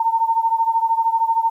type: beating tone pair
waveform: sine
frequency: 905 / 918 Hz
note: A5 / A#5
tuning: +48 / -27 cents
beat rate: 13 Hz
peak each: -17 / -20 dBFS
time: 0-1.5 s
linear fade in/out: 5 ms
effects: 9-bit